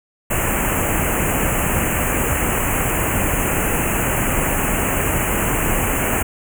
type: band-stop noise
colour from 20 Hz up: pink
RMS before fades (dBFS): -19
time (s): 0.3-6.23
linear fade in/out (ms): 10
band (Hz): 2900 to 6700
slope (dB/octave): 96
effects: none